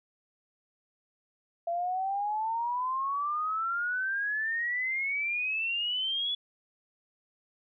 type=exponential sweep; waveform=sine; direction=up; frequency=674 to 3430 Hz; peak=-28 dBFS; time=1.67-6.35 s; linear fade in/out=5 ms; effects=none